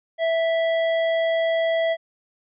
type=tone with tanh clipping; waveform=sine; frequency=658 Hz; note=E5; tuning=3 cents flat; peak=-21 dBFS; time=0.18-1.97 s; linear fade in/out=50 ms; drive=18 dB; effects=resampled to 8000 Hz